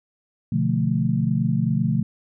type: chord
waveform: sine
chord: B half-diminished seventh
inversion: none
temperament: equal with one note detuned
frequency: 124.4 / 146.83 / 174.61 / 220 Hz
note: B2 / D3 / F3 / A3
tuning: +13 / 0 / 0 / 0 cents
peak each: -24 dBFS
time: 0.52-2.03 s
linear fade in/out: 5 ms
effects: none